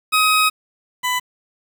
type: tone pair in turn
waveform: 20% pulse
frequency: 1263 / 998.1 Hz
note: D#6 / B5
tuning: +26 / +18 cents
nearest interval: major third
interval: 408 cents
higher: first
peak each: -8 / -13 dBFS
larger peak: first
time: 0.12-0.5 / 1.03-1.2 s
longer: first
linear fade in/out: 20 ms
effects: 7-bit